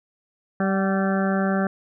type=harmonic tone with a mistuned harmonic; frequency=193.9 Hz; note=G3; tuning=19 cents flat; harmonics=1 / 2 / 3 / 4 / 6 / 7 / 8 / 9; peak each=-21 / -29 / -28 / -30 / -35 / -33 / -32 / -36 dBFS; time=0.6-1.67 s; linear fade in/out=2 ms; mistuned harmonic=4; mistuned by=-31 cents; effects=none